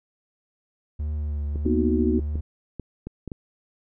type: tone with vibrato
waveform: triangle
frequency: 74 Hz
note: D2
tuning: 14 cents sharp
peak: -23 dBFS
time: 0.99-2.41 s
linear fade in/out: 10 ms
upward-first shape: triangle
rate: 1.6 Hz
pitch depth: 37 cents each way
type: clicks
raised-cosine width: 3 ms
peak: -20 dBFS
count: 8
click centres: 1.558 / 1.657 / 2.193 / 2.356 / 2.797 / 3.07 / 3.277 / 3.318 s
type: chord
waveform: sine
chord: B major seventh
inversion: third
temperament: equal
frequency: 233.1 / 246.9 / 311.1 / 370 Hz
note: A#3 / B3 / D#4 / F#4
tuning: 0 / 0 / 0 / 0 cents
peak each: -25 dBFS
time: 1.65-2.2 s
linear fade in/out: 10 ms
effects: none